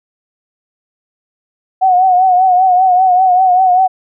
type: tone with vibrato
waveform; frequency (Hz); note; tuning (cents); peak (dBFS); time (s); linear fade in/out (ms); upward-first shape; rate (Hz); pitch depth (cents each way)
sine; 739; F#5; -2; -6; 1.81-3.88; 20; triangle; 5.1; 68
effects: none